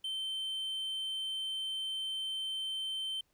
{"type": "tone", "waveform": "triangle", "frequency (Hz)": 3100, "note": "G7", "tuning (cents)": -20, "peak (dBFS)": -33, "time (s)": [0.04, 3.21], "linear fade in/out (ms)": 5, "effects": ["pink hiss -75 dBFS RMS until 3.33 s"]}